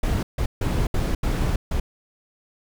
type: noise bursts at uneven times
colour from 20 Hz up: brown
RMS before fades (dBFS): -22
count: 6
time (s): 0.03-0.23 / 0.38-0.46 / 0.61-0.87 / 0.94-1.15 / 1.23-1.56 / 1.71-1.8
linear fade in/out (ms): 5
effects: none